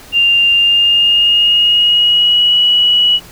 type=tone with pitch glide; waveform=sine; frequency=2793 to 2930 Hz; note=F7 to F#7; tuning=-1 to -18 cents; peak=-7 dBFS; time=0.12-3.2 s; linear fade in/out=50 ms; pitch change=+83 cents; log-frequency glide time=0.52-2.55 s; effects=pink hiss -37 dBFS RMS until 3.31 s